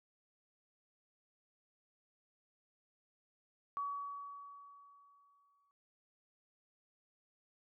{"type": "tone with exponential decay", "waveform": "sine", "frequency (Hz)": 1133, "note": "C#6", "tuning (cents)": 37, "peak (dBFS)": -35, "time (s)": [3.77, 5.71], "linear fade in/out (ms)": 0, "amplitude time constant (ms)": 420, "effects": []}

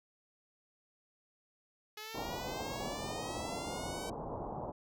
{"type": "linear sweep", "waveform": "5% pulse", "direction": "up", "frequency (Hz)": [422.2, 768], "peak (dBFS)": -32, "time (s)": [1.97, 4.1], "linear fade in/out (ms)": 5}
{"type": "low-pass noise", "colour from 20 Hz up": "white", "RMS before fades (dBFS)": -41, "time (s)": [2.14, 4.72], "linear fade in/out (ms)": 10, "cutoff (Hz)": 980, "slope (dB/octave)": 48}
{"effects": []}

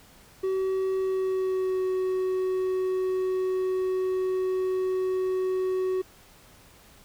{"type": "tone with pitch glide", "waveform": "triangle", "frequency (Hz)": [380, 373], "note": ["F#4", "F#4"], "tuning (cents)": [46, 14], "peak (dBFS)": -22, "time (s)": [0.43, 6.02], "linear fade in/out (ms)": 10, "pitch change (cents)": -32, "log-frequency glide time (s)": [0.95, 1.84], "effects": ["pink hiss -54 dBFS RMS until 7.04 s"]}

